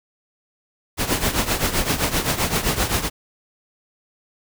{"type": "noise with tremolo", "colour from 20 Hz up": "pink", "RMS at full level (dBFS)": -18, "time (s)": [0.97, 3.1], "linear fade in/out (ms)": 50, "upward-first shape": "triangle", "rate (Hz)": 7.7, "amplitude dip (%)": 80, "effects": []}